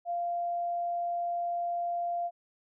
sine tone, 694 Hz, F5, 11 cents flat, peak -29 dBFS, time 0.05-2.31 s, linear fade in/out 50 ms, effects none

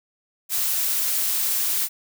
blue noise, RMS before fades -23 dBFS, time 0.49-1.89 s, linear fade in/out 50 ms, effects none

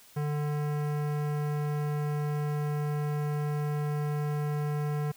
sine tone with hard clipping, 148.2 Hz, D3, 16 cents sharp, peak -30 dBFS, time 0.16-5.12 s, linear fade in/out 10 ms, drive 18 dB, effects white hiss -56 dBFS RMS until 5.16 s

